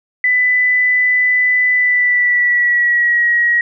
sine tone with pitch glide, 1996 to 1900.4 Hz, B6 to A#6, +18 to +33 cents, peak -10 dBFS, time 0.24-3.61 s, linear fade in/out 2 ms, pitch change -85 cents, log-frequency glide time 1.73-3.26 s, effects none

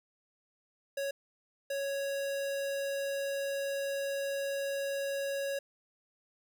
square tone bursts at uneven times, 554.4 Hz, C#5, in tune, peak -33 dBFS, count 2, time 0.97-1.11 / 1.7-5.59 s, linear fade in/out 5 ms, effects none

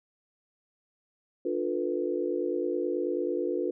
sine chord, B half-diminished seventh, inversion first, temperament just, 296.3 / 355.6 / 444.5 / 493.9 Hz, D4 / F4 / A4 / B4, +15 / +31 / +18 / 0 cents, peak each -34 / -30 / -34 / -33 dBFS, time 1.45-3.71 s, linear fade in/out 5 ms, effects none

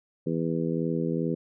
harmonic tone, 82.41 Hz, E2, in tune, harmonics 2 / 3 / 4 / 5 / 6, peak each -29 / -31 / -32 / -33 / -34 dBFS, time 0.26-1.35 s, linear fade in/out 10 ms, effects none

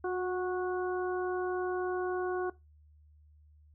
harmonic tone with a mistuned harmonic, 367.1 Hz, F#4, 14 cents flat, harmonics 1 / 2 / 3 / 4, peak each -31 / -38 / -42 / -42 dBFS, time 0.04-2.5 s, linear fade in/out 5 ms, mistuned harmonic 1, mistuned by -19 cents, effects noise-tail reverb RT60 0.2 s tail -19 dB re dry + added 75 Hz sine -57 dBFS peak until 3.74 s

